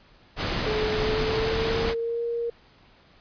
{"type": "noise", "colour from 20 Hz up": "pink", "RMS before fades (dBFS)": -27, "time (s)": [0.36, 1.95], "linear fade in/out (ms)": 50}
{"type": "tone with pitch glide", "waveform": "sine", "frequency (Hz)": [429.7, 468.6], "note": ["A4", "A#4"], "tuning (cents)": [-41, 9], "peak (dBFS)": -25, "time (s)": [0.66, 2.5], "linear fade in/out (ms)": 5, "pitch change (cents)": 150, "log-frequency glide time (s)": [0.98, 2.22]}
{"effects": ["pink hiss -56 dBFS RMS until 3.2 s", "resampled to 11025 Hz"]}